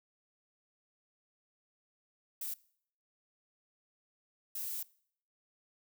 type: noise bursts at uneven times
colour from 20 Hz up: violet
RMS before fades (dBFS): -39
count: 2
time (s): 2.41-2.54 / 4.55-4.83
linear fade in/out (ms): 5
effects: noise-tail reverb RT60 0.6 s tail -22 dB re dry